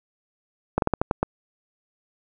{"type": "slowing click train", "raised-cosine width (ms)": 1, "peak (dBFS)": -6, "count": 7, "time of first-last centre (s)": [0.78, 1.23], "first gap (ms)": 42, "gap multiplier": 1.23, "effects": []}